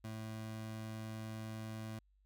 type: tone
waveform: 25% pulse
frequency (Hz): 110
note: A2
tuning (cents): 0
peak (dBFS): -39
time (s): 0.04-1.99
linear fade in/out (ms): 5
effects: added 49 Hz sine -68 dBFS peak until 2.25 s